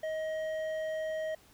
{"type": "tone with hard clipping", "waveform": "triangle", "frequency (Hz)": 630, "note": "D#5", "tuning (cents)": 21, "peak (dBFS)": -34, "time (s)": [0.03, 1.35], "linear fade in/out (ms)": 5, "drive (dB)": 11, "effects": ["pink hiss -61 dBFS RMS until 1.53 s"]}